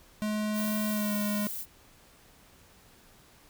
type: tone with pitch glide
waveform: square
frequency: 212.4 to 207.4 Hz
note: G#3 to G#3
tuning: +39 to -2 cents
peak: -29 dBFS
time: 0.22-1.47 s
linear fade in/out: 0 ms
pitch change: -41 cents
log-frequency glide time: 0.9-1.14 s
type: noise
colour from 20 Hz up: violet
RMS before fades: -37 dBFS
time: 0.53-1.66 s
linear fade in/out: 50 ms
effects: pink hiss -58 dBFS RMS until 3.49 s